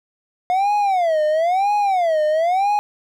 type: tone with vibrato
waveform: triangle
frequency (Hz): 711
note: F5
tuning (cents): +31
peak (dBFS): -13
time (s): 0.5-2.79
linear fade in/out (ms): 0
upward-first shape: sine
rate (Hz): 1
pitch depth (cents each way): 270
effects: none